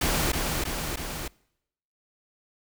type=noise with echo; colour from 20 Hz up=pink; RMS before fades=-25 dBFS; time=0.01-0.32 s; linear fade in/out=5 ms; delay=320 ms; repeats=3; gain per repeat=-3 dB; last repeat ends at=1.28 s; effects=noise-tail reverb RT60 0.8 s tail -25 dB re dry